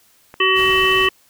clicks, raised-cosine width 0.5 ms, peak -21 dBFS, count 2, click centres 0.341 / 0.705 s
harmonic tone, 377.6 Hz, F#4, 35 cents sharp, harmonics 1 / 3 / 5 / 7 / 8, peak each -19 / -19 / -19 / -19 / -19 dBFS, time 0.4-1.09 s, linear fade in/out 5 ms
pink noise, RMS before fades -32 dBFS, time 0.54-1.1 s, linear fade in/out 50 ms
effects white hiss -55 dBFS RMS until 1.29 s

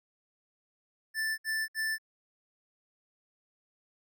square tone bursts, 1763 Hz, A6, 3 cents sharp, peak -30 dBFS, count 3, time 1.14-1.984 s, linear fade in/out 50 ms, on 240 ms, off 62 ms, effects none

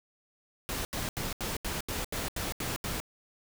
pink noise bursts, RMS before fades -34 dBFS, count 10, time 0.69-3.001 s, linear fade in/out 0 ms, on 160 ms, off 79 ms, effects none

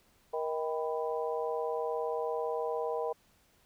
harmonic tone with a mistuned harmonic, 157.5 Hz, D#3, 21 cents sharp, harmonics 3 / 4 / 5 / 6, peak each -33 / -37 / -39 / -40 dBFS, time 0.33-3.13 s, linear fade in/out 10 ms, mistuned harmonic 6, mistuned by +87 cents, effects pink hiss -67 dBFS RMS until 3.65 s

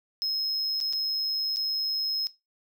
triangle tone with dropouts, 5150 Hz, E8, 41 cents flat, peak -24 dBFS, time 0.22-2.27 s, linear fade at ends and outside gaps 0 ms, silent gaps 0.803-0.811 / 0.927-0.933 / 1.561-1.569 s, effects noise-tail reverb RT60 0.2 s tail -17 dB re dry

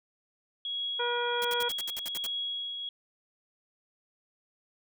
sine tone with tremolo, 3322 Hz, G#7, in tune, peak -30 dBFS, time 0.65-2.89 s, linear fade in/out 2 ms, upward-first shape triangle, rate 1.3 Hz, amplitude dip 45%
harmonic tone, 480.9 Hz, B4, 46 cents flat, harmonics 1 / 2 / 3 / 4 / 5, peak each -32 / -33 / -34 / -46 / -43 dBFS, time 0.99-1.69 s, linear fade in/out 10 ms
white noise bursts, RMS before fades -38 dBFS, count 10, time 1.42-2.265 s, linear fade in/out 0 ms, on 26 ms, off 65 ms
effects none

